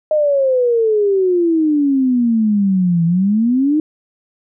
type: exponential two-way sweep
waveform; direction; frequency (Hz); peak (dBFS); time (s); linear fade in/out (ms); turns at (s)
sine; down then up; 622.3 to 164.81 to 314.4; -11; 0.11-3.8; 2; 3.05
effects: none